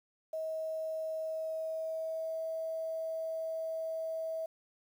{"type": "tone with pitch glide", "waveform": "sine", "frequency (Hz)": [637, 646.3], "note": ["D#5", "E5"], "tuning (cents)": [41, -34], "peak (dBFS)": -34, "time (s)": [0.33, 4.46], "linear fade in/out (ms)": 5, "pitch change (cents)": 25, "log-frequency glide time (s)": [1.21, 2.41], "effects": ["10-bit"]}